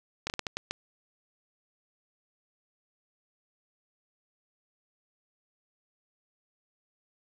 slowing click train, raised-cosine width 0.2 ms, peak -14 dBFS, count 7, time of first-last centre 0.27-0.71 s, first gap 29 ms, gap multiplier 1.37, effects none

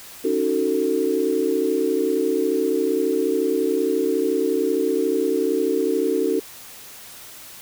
sine chord, D# half-diminished seventh, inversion third, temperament just, 280 / 311.1 / 373.4 / 448 Hz, C#4 / D#4 / F#4 / A4, +18 / 0 / +16 / +31 cents, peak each -26 / -25 / -23 / -22 dBFS, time 0.24-6.4 s, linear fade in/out 10 ms, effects white hiss -41 dBFS RMS until 7.61 s

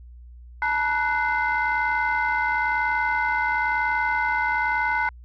sine tone cluster, 871 / 952 / 1487 / 2073 Hz, A5 / A#5 / F#6 / C7, -18 / +36 / +8 / -17 cents, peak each -26 / -26 / -24 / -26 dBFS, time 0.62-5.09 s, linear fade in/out 2 ms, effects tanh soft clip ceiling -13 dBFS + added 60 Hz sine -41 dBFS peak until 5.24 s

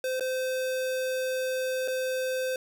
square tone with dropouts, 516 Hz, C5, 24 cents flat, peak -28 dBFS, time 0.04-2.56 s, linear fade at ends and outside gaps 2 ms, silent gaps 0.197-0.207 / 1.877-1.881 s, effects 11-bit

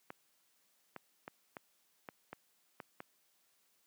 clicks, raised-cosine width 0.5 ms, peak -29 dBFS, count 8, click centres 0.104 / 0.963 / 1.279 / 1.568 / 2.088 / 2.33 / 2.802 / 3.004 s, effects white hiss -74 dBFS RMS until 3.86 s + high-pass 150 Hz 12 dB/octave

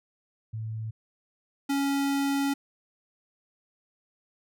sine / square tone pair in turn, 110.5 / 278.4 Hz, A2 / C#4, +8 / +8 cents, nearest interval octave + major third, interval 1600 cents, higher second, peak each -31 / -25 dBFS, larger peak second, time 0.53-0.91 / 1.69-2.54 s, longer second, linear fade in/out 10 ms, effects none

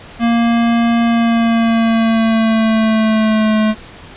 square tone with pitch glide, 233.1 to 216.2 Hz, A#3 to A3, 0 to -30 cents, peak -11 dBFS, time 0.19-3.75 s, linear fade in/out 50 ms, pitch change -130 cents, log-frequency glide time 1.02-3.56 s, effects pink hiss -36 dBFS RMS until 4.16 s + resampled to 8000 Hz

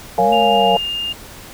sine chord, Bb minor seventh, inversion none, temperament equal with one note detuned, 466.2 / 557.3 / 698.5 / 830.6 Hz, Bb4 / Db5 / F5 / Ab5, 0 / +9 / 0 / 0 cents, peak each -18 / -20 / -15 / -16 dBFS, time 0.18-0.77 s, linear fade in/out 2 ms
sine linear two-way sweep, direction up then down, 173.5 to 222.2 to 184.2 Hz, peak -22 dBFS, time 0.18-0.77 s, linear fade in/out 20 ms, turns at 0.33 s
sine tone with pitch glide, 2800 to 2816 Hz, F7 to F7, +4 to +14 cents, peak -20 dBFS, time 0.32-1.13 s, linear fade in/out 10 ms, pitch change +10 cents, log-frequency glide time 0.48-0.56 s
effects pink hiss -37 dBFS RMS until 1.53 s

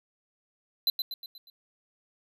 square tone with echo, 4035 Hz, B7, 36 cents sharp, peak -22 dBFS, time 0.87-0.9 s, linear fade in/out 2 ms, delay 120 ms, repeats 5, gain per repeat -6 dB, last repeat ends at 1.5 s, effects none

